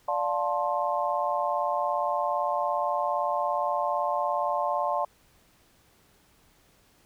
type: chord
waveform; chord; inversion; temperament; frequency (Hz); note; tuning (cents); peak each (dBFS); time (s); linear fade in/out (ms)
sine; D minor seventh; none; just; 587.3 / 704.8 / 881 / 1057.2; D5 / F5 / A5 / C6; 0 / +16 / +2 / +18; -30; 0.08-5.05; 5
effects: pink hiss -62 dBFS RMS until 7.05 s